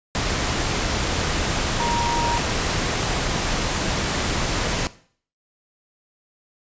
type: tone in noise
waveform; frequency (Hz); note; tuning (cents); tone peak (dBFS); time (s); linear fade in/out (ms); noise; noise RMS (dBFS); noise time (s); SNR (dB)
sine; 943; A#5; +20; -21; 1.8-2.38; 0; pink; -23; 0.15-4.87; -1
effects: noise-tail reverb RT60 0.5 s tail -17 dB re dry + resampled to 16000 Hz